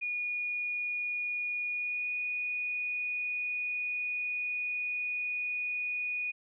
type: tone with pitch glide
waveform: sine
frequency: 2448 to 2466 Hz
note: D#7 to D#7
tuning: -29 to -16 cents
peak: -31 dBFS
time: 0.01-6.32 s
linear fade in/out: 20 ms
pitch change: +13 cents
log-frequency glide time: 1.7-2.13 s
effects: none